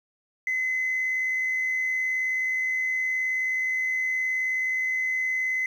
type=tone with amplitude modulation; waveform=sine; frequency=2038 Hz; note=C7; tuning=46 cents flat; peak=-21 dBFS; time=0.47-5.66 s; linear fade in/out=2 ms; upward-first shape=sine; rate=79.1 Hz; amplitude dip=30%; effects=tanh soft clip ceiling -20 dBFS + 9-bit